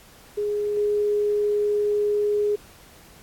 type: tone with level steps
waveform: sine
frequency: 415.3 Hz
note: G#4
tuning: in tune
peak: -22 / -19 dBFS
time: 0.37-2.56 s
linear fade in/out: 10 ms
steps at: 0.77 s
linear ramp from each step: 2 ms
effects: pink hiss -50 dBFS RMS until 3.22 s + AAC 64 kbps